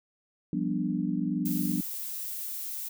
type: chord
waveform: sine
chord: G dominant seventh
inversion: third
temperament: equal with one note detuned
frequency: 174.61 / 196 / 244 / 293.7 Hz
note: F3 / G3 / B3 / D4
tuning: 0 / 0 / -21 / 0 cents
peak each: -32 dBFS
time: 0.53-1.81 s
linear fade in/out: 2 ms
type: noise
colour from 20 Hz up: violet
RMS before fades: -36 dBFS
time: 1.45-2.89 s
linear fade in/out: 10 ms
effects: none